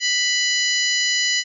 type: harmonic tone with a mistuned harmonic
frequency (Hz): 987.8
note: B5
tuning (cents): 0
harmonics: 2 / 3 / 4 / 5 / 6 / 7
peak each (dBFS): -22 / -24 / -25 / -26 / -27 / -27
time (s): 0-1.44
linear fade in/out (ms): 50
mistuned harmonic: 4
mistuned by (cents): +50
effects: none